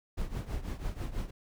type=noise with tremolo; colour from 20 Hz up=brown; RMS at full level=-32 dBFS; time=0.17-1.31 s; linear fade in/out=10 ms; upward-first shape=triangle; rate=6.1 Hz; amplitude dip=85%; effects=none